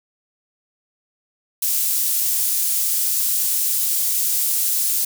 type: high-pass noise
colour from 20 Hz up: pink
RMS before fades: -20 dBFS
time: 1.62-5.05 s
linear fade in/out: 5 ms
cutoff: 9700 Hz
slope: 12 dB/octave
effects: none